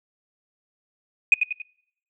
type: tone with echo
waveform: sine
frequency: 2489 Hz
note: D#7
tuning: in tune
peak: -9 dBFS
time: 1.32-1.34 s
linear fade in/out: 2 ms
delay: 93 ms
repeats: 3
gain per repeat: -7 dB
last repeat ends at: 1.619 s
effects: noise-tail reverb RT60 0.7 s tail -25 dB re dry + tanh soft clip ceiling -5 dBFS